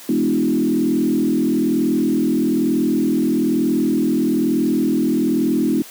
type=tone with frequency modulation; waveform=sine; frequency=272.3 Hz; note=C#4; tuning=31 cents flat; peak=-14 dBFS; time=0.09-5.82 s; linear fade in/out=2 ms; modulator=41.1 Hz; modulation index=1.7; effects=white hiss -39 dBFS RMS until 5.9 s + high-pass 150 Hz 12 dB/octave